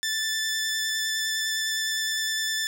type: tone with vibrato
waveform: 15% pulse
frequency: 1760 Hz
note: A6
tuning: in tune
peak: -19 dBFS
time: 0.03-2.67 s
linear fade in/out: 0 ms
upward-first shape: square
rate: 9.8 Hz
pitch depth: 10 cents each way
effects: none